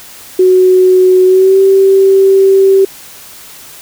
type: tone with pitch glide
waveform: sine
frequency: 370 to 387.3 Hz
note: F#4 to G4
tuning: 0 to -21 cents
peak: -3 dBFS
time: 0.39-2.85 s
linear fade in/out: 5 ms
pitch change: +79 cents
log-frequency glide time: 1.25-1.6 s
effects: white hiss -33 dBFS RMS until 3.81 s